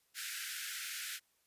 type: high-pass noise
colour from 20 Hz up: pink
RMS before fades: -42 dBFS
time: 0.14-1.2 s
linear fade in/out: 50 ms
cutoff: 1400 Hz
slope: 96 dB/octave
effects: white hiss -75 dBFS RMS until 1.46 s + resampled to 32000 Hz